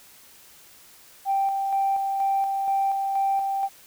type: tone with tremolo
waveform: sine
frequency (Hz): 784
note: G5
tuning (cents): 0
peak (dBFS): -19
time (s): 1.25-3.69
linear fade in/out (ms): 50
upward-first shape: square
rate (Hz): 2.1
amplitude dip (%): 35
effects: tanh soft clip ceiling -15 dBFS + white hiss -51 dBFS RMS until 3.86 s